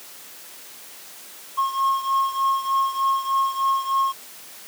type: beating tone pair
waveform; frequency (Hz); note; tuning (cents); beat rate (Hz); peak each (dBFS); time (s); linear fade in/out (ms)
triangle; 1080 / 1083.3; C#6 / C#6; -45 / -40; 3.3; -19 / -23; 1.57-4.13; 20
effects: white hiss -42 dBFS RMS until 4.67 s + high-pass 200 Hz 12 dB/octave